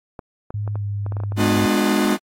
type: clicks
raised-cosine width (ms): 1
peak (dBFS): -19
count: 11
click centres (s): 0.192 / 0.505 / 0.677 / 0.756 / 1.064 / 1.122 / 1.168 / 1.202 / 1.236 / 1.321 / 1.393
type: tone with pitch glide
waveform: sine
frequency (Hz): 103.8 to 101.61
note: G#2 to G#2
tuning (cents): 0 to -37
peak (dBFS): -22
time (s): 0.54-1.66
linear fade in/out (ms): 5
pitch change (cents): -37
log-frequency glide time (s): 0.75-0.83
type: chord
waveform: 45% pulse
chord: G# diminished seventh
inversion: none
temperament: just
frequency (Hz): 207.7 / 249.2 / 299 / 358.8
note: G#3 / B3 / D4 / F4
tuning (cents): 0 / +16 / +31 / +47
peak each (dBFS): -20 / -23 / -22 / -23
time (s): 1.36-2.18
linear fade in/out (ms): 50
effects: AAC 48 kbps